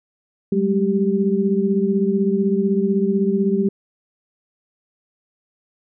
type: tone cluster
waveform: sine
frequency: 191.7 / 207.6 / 391.1 Hz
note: G3 / G#3 / G4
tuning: -38 / 0 / -4 cents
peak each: -20 dBFS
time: 0.52-3.69 s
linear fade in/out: 5 ms
effects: none